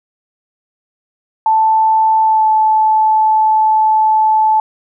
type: tone with pitch glide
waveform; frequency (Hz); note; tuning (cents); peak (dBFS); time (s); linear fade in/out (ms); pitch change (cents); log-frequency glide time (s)
sine; 880 to 869.9; A5 to A5; 0 to -20; -8; 1.46-4.6; 2; -20; 2.23-2.47
effects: none